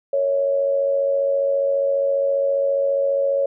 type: tone with amplitude modulation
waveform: sine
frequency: 554.4 Hz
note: C#5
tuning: in tune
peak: -14 dBFS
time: 0.13-3.46 s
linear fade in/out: 5 ms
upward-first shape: sine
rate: 94.8 Hz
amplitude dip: 55%
effects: none